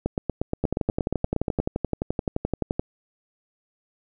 two click trains, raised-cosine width 2 ms, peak -10 / -10 dBFS, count 26 / 14, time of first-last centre 0.64-2.795 / 0.06-1.6 s, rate 11.6 / 8.44 Hz, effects none

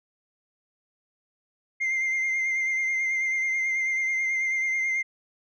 sine tone with vibrato, 2098 Hz, C7, 4 cents sharp, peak -21 dBFS, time 1.8-5.03 s, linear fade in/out 20 ms, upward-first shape triangle, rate 9.2 Hz, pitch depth 31 cents each way, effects tanh soft clip ceiling -22 dBFS

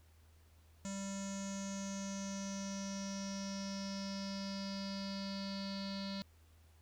square tone with low-pass filter sweep, 196 Hz, G3, in tune, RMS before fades -42 dBFS, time 0.85-6.22 s, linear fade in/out 0 ms, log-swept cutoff 7100 to 4300 Hz, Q 7.9, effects added 80 Hz sine -62 dBFS peak until 6.81 s + pink hiss -71 dBFS RMS until 6.81 s

